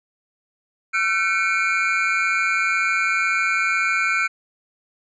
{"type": "tone cluster", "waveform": "triangle", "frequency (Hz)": [1356, 1518, 2206, 2392], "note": ["E6", "F#6", "C#7", "D7"], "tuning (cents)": [49, 44, -9, 31], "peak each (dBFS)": -22, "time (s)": [0.93, 4.28], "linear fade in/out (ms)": 20, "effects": ["resampled to 22050 Hz"]}